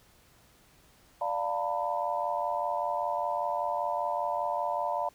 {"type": "chord", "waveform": "sine", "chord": "B half-diminished seventh", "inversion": "first", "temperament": "equal with one note detuned", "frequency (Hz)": [587.3, 698.5, 902.7, 987.8], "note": ["D5", "F5", "A5", "B5"], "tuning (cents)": [0, 0, 44, 0], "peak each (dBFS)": [-34, -33, -33, -34], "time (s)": [1.21, 5.09], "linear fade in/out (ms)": 5, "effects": ["pink hiss -61 dBFS RMS until 5.14 s"]}